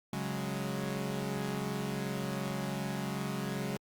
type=chord; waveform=sawtooth; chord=C# suspended fourth; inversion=none; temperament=equal; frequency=138.59 / 185 / 207.7 Hz; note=C#3 / F#3 / G#3; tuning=0 / 0 / 0 cents; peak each=-34 dBFS; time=0.13-3.77 s; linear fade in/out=2 ms; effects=Opus 48 kbps